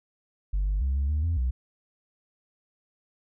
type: tone with pitch steps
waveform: sine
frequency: 48.3 / 49.61 / 66.9 / 69.4 / 75.6 / 83.5 / 62.7 Hz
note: G1 / G1 / C2 / C#2 / D#2 / E2 / B1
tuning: -25 / +21 / +39 / +3 / -49 / +23 / +27 cents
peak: -21 dBFS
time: 0.53-1.51 s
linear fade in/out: 10 ms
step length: 140 ms
effects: tanh soft clip ceiling -21 dBFS